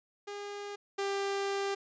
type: tone pair in turn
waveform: sawtooth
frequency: 407.3 / 396.2 Hz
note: G#4 / G4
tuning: -34 / +18 cents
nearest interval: unison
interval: 48 cents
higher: first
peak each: -35 / -27 dBFS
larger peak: second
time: 0.27-0.76 / 0.98-1.75 s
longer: second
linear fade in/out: 10 ms
effects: resampled to 16000 Hz